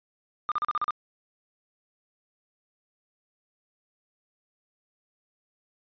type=tone bursts; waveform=sine; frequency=1210 Hz; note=D#6; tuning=49 cents flat; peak=-22 dBFS; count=7; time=0.49-0.907 s; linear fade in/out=0 ms; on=27 ms; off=38 ms; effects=tanh soft clip ceiling -21 dBFS + resampled to 11025 Hz